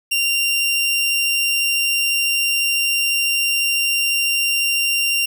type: tone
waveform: sawtooth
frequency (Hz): 2774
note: F7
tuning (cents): -12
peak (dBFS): -13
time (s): 0.11-5.26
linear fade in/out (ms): 10
effects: none